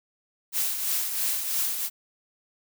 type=noise with tremolo; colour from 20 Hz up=blue; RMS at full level=-25 dBFS; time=0.52-1.9 s; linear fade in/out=50 ms; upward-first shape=triangle; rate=3 Hz; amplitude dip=55%; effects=none